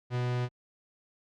45% pulse tone, 123.47 Hz, B2, in tune, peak -28 dBFS, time 0.1-0.49 s, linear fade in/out 50 ms, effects low-pass 4000 Hz 12 dB/octave + Opus 48 kbps

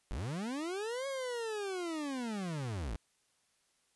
40% pulse linear two-way sweep, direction up then down, 38.34 to 554.4 to 43.61 Hz, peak -35 dBFS, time 0.11-2.96 s, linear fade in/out 0 ms, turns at 1.07 s, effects white hiss -74 dBFS RMS until 3.95 s + resampled to 24000 Hz

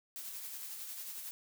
blue noise with tremolo, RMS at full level -43 dBFS, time 0.16-1.31 s, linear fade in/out 0 ms, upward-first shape sine, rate 11 Hz, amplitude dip 35%, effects none

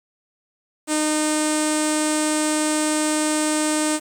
sawtooth tone with low-pass filter, 306.1 Hz, D#4, 28 cents flat, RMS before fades -21 dBFS, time 0.87-4 s, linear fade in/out 50 ms, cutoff 8400 Hz, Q 7.8, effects 7-bit

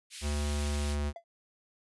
pink high-pass noise, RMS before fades -43 dBFS, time 0.1-0.97 s, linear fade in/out 50 ms, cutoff 2300 Hz, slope 24 dB/octave
square tone with pitch glide, 73.42 to 72.95 Hz, D2 to D2, 0 to -11 cents, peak -30 dBFS, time 0.21-1.13 s, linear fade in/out 50 ms, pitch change -11 cents, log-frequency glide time 0.42-0.87 s
triangle tone with exponential decay, 678 Hz, E5, 49 cents sharp, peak -35 dBFS, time 1.16-1.24 s, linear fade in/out 2 ms, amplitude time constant 17 ms
effects resampled to 24000 Hz

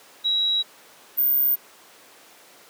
sine tone pair in turn, 3871 / 14468 Hz, B7 / A9, -35 / +47 cents, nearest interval octave + major seventh, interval 2282 cents, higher second, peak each -19 / -17 dBFS, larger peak second, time 0.24-0.63 / 1.17-1.56 s, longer neither, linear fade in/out 20 ms, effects pink hiss -49 dBFS RMS until 2.69 s + high-pass 400 Hz 12 dB/octave

